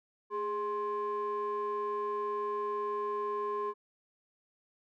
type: ring-modulated tone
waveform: triangle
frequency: 320 Hz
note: D#4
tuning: 49 cents sharp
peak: -26 dBFS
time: 0.3-3.74 s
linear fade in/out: 50 ms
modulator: 733 Hz
effects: tanh soft clip ceiling -22 dBFS